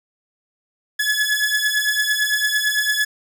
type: beating tone pair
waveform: sawtooth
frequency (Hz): 1700 / 1708.9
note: G#6 / G#6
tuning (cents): +40 / +49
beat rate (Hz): 8.9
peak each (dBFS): -17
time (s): 0.99-3.05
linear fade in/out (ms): 10
effects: none